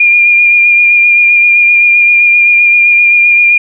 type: tone with vibrato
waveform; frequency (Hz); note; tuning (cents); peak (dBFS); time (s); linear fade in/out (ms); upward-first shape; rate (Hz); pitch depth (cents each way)
sine; 2411; D7; +45; -3; 0-3.58; 5; sine; 7.7; 18
effects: none